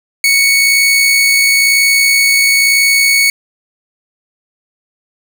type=tone with amplitude modulation; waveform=sawtooth; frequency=2221 Hz; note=C#7; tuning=3 cents sharp; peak=-3 dBFS; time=0.24-3.3 s; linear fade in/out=2 ms; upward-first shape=sine; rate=61 Hz; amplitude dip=25%; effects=none